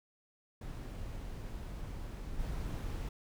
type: noise with level steps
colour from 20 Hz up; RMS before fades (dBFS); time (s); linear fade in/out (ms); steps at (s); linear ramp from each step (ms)
brown; -42 / -38; 0.61-3.09; 5; 2.39; 5
effects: none